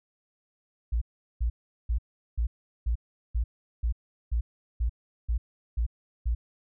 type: tone bursts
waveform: sine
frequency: 57.7 Hz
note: A#1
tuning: 17 cents flat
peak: -23 dBFS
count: 12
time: 0.92-6.35 s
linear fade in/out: 10 ms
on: 95 ms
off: 390 ms
effects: none